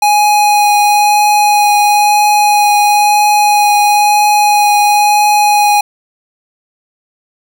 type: tone with vibrato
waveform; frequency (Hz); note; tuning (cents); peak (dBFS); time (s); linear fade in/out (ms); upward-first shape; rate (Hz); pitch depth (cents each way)
square; 830.6; G#5; 0; -7; 0.02-5.81; 5; triangle; 1; 10
effects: none